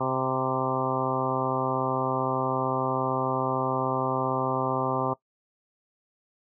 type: harmonic tone with a mistuned harmonic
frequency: 130.81 Hz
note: C3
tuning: in tune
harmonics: 1 / 2 / 3 / 4 / 5 / 6 / 7 / 8 / 9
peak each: -33 / -33 / -33 / -33 / -33 / -33 / -33 / -33 / -33 dBFS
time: 0-5.14 s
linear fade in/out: 10 ms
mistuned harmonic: 8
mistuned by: -22 cents
effects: noise-tail reverb RT60 0.1 s tail -20 dB re dry